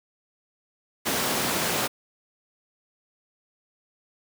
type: high-pass noise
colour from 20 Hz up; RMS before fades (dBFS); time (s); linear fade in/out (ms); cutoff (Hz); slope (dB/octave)
pink; -26; 1.05-1.88; 20; 190; 12
effects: none